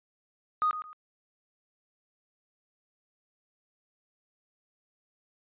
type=tone with echo; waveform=sine; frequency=1241 Hz; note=D#6; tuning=5 cents flat; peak=-22 dBFS; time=0.62-0.71 s; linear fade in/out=0 ms; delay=110 ms; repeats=2; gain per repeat=-11 dB; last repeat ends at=0.93 s; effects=tanh soft clip ceiling -18 dBFS + resampled to 8000 Hz